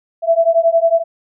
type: beating tone pair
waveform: sine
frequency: 659.3 / 670.3 Hz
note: E5 / E5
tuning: 0 / +29 cents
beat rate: 11 Hz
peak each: -13 dBFS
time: 0.22-1.04 s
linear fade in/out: 50 ms
effects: none